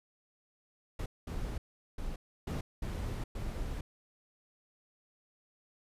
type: noise bursts at uneven times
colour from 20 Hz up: brown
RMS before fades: -37 dBFS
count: 6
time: 0.99-1.06 / 1.27-1.58 / 1.98-2.16 / 2.47-2.61 / 2.82-3.24 / 3.35-3.81 s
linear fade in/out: 5 ms
effects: resampled to 32000 Hz